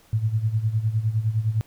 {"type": "tone with tremolo", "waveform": "sine", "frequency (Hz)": 110, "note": "A2", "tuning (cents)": 0, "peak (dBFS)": -17, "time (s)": [0.13, 1.61], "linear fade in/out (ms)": 0, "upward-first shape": "sine", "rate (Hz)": 9.8, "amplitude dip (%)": 75, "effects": ["pink hiss -56 dBFS RMS until 1.66 s"]}